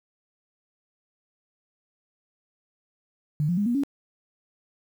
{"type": "tone with pitch steps", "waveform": "sine", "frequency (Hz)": [150, 175.32, 204.9, 239.5, 279.9], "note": ["D3", "F3", "G#3", "A#3", "C#4"], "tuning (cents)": [37, 7, -23, 47, 17], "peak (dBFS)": -21, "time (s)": [3.4, 3.835], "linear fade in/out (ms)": 0, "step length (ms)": 87, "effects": ["9-bit"]}